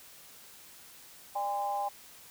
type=tone with amplitude modulation; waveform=sine; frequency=810 Hz; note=G#5; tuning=43 cents flat; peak=-26 dBFS; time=1.35-1.89 s; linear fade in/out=10 ms; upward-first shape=sine; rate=220 Hz; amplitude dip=80%; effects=white hiss -53 dBFS RMS until 2.3 s